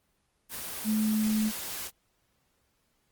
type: tone in noise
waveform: sine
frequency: 216.1 Hz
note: A3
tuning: 31 cents flat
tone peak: -24 dBFS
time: 0.84-1.52 s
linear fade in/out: 50 ms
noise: white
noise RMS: -37 dBFS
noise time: 0.49-1.91 s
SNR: +10 dB
effects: pink hiss -73 dBFS RMS until 3.11 s + Opus 24 kbps